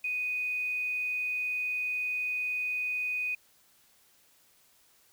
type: tone with quantisation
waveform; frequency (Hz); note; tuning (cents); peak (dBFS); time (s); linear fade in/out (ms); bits
sine; 2489; D#7; 0; -29; 0.04-3.35; 5; 9
effects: white hiss -64 dBFS RMS until 5.12 s